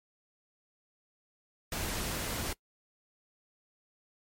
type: noise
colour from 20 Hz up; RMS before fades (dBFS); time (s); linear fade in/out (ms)
pink; -35; 1.72-2.53; 2
effects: noise-tail reverb RT60 0.1 s tail -23 dB re dry + MP3 64 kbps